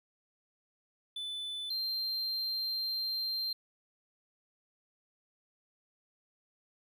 triangle tone pair in turn, 3500 / 4162 Hz, A7 / C8, -10 / -10 cents, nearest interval minor third, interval 300 cents, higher second, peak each -35 / -31 dBFS, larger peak second, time 1.16-1.7 / 1.7-3.53 s, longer second, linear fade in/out 5 ms, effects none

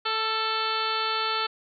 harmonic tone with a mistuned harmonic, 440 Hz, A4, in tune, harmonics 1 / 2 / 3 / 4 / 5 / 6 / 7 / 8 / 9 / 10, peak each -35 / -33 / -28 / -37 / -39 / -35 / -35 / -35 / -39 / -34 dBFS, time 0.05-1.47 s, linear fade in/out 10 ms, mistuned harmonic 3, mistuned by +19 cents, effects none

